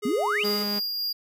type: tone with vibrato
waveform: square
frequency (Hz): 415.3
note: G#4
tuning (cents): 0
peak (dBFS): -29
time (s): 0.02-0.64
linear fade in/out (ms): 20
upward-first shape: sine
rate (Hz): 19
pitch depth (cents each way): 13
type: exponential sweep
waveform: sine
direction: up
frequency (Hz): 215.3 to 3134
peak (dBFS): -23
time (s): 0.05-0.44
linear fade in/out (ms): 5
type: tone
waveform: sawtooth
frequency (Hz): 205.5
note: G#3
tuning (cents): -18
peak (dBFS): -25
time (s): 0.43-0.8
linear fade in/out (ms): 20
type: tone with tremolo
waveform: square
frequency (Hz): 4820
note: D8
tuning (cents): +44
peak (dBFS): -26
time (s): 0.44-1.13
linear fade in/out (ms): 10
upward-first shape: sine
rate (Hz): 3.6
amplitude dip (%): 25
effects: none